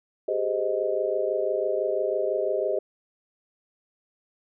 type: chord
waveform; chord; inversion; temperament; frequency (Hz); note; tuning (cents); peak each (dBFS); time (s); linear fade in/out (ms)
sine; Ab major seventh; third; just; 389.3 / 415.3 / 519.1 / 623; G4 / Ab4 / C5 / Eb5; -12 / 0 / -14 / +2; -29 / -30 / -29 / -27; 0.28-2.79; 5
effects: none